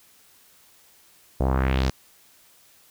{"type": "tone with low-pass filter sweep", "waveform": "sawtooth", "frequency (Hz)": 65.6, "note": "C2", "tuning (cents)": 5, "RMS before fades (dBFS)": -22, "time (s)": [1.4, 1.9], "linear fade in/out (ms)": 5, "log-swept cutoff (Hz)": [600, 6000], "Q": 2.1, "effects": ["white hiss -56 dBFS RMS until 2.9 s"]}